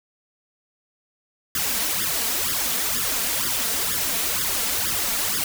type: noise with flanger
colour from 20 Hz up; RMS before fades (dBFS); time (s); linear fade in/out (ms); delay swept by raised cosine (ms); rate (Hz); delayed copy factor
white; -24; 1.55-5.44; 2; 0.58 to 4.48; 2.1; +1
effects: none